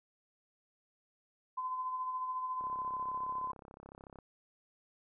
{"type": "tone with tremolo", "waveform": "sine", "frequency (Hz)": 1022, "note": "C6", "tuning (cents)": -41, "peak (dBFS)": -33, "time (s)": [1.57, 3.52], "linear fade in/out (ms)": 10, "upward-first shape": "sine", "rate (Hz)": 14, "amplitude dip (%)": 40}
{"type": "click train", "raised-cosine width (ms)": 1, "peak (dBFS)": -37, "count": 54, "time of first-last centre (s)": [2.61, 4.187], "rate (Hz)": 33.6}
{"effects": []}